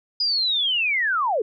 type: linear sweep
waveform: sine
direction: down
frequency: 4978 to 387.8 Hz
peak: -19 dBFS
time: 0.2-1.42 s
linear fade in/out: 5 ms
effects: none